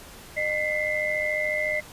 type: tone cluster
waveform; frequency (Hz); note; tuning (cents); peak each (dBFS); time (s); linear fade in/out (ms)
sine; 610 / 2013 / 2107; D#5 / B6 / C7; -34 / +33 / +12; -28; 0.36-1.81; 20
effects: pink hiss -45 dBFS RMS until 1.92 s + resampled to 32000 Hz